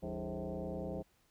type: tone with frequency modulation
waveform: sine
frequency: 164.81 Hz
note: E3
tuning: in tune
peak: -37 dBFS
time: 0.02-1.03 s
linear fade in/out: 20 ms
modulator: 120 Hz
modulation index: 4.2
effects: pink hiss -72 dBFS RMS until 1.3 s